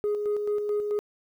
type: tone with tremolo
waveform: sine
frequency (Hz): 416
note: G#4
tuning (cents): +3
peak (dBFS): -21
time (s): 0.04-0.99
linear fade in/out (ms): 0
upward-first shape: square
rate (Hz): 4.6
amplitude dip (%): 45
effects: tanh soft clip ceiling -22 dBFS + 10-bit